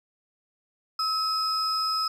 sine tone pair together, 1290 / 5087 Hz, E6 / D#8, -38 / +37 cents, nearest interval 2 octaves, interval 2375 cents, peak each -25 dBFS, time 0.99-2.08 s, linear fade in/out 5 ms, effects tanh soft clip ceiling -20 dBFS + 10-bit

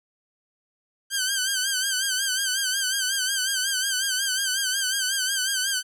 10% pulse tone with vibrato, 1555 Hz, G6, 14 cents flat, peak -14 dBFS, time 1.1-5.83 s, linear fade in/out 50 ms, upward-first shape sine, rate 5.5 Hz, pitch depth 74 cents each way, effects none

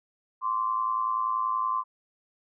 sine tone pair together, 1042 / 1152.5 Hz, C6 / D6, -7 / -33 cents, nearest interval major second, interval 174 cents, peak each -26 / -30 dBFS, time 0.41-1.84 s, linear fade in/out 50 ms, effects none

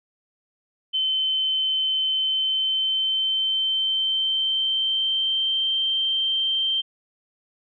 sine tone with pitch glide, 3072 to 3137 Hz, G7 to G7, -36 to +1 cents, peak -20 dBFS, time 0.93-6.82 s, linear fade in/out 20 ms, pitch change +37 cents, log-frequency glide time 2.11-5.75 s, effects none

